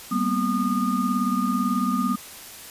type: tone cluster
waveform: sine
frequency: 195.2 / 234 / 252 / 1222 Hz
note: G3 / A#3 / B3 / D#6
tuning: -7 / +7 / +35 / -32 cents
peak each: -26 dBFS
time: 0.11-2.16 s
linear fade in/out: 10 ms
effects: white hiss -41 dBFS RMS until 2.7 s + resampled to 32000 Hz